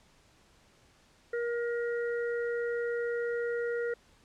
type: harmonic tone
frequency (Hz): 473.1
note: A#4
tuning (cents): +26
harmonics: 1 / 3 / 4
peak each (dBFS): -30 / -40 / -42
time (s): 1.33-3.94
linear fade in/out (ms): 5
effects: pink hiss -63 dBFS RMS until 4.24 s + low-pass 8000 Hz 12 dB/octave